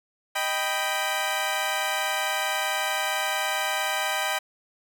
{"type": "chord", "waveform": "15% pulse", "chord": "Eb augmented", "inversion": "none", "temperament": "equal", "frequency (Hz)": [622.3, 784, 987.8], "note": ["Eb5", "G5", "B5"], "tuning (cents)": [0, 0, 0], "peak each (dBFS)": [-24, -21, -24], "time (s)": [0.35, 4.39], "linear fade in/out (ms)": 10, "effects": []}